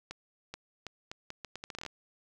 accelerating click train, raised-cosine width 0.2 ms, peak -23 dBFS, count 15, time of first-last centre 0.11-1.863 s, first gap 430 ms, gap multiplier 0.76, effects none

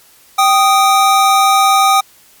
square tone pair together, 781 / 1239.8 Hz, G5 / D#6, -7 / -7 cents, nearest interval minor sixth, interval 800 cents, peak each -11 dBFS, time 0.38-2.01 s, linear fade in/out 10 ms, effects white hiss -46 dBFS RMS until 2.4 s + MP3 96 kbps

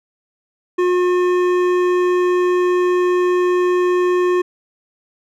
sine tone with hard clipping, 359.5 Hz, F#4, 50 cents flat, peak -15 dBFS, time 0.78-4.42 s, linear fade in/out 10 ms, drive 12 dB, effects none

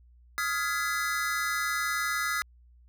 square chord, F half-diminished seventh, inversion third, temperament just, 1257.2 / 1396.9 / 1676.3 / 2012 Hz, Eb6 / F6 / Ab6 / Cb7, +18 / 0 / +16 / +32 cents, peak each -34 dBFS, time 0.38-2.42 s, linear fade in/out 0 ms, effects added 60 Hz sine -54 dBFS peak until 2.88 s

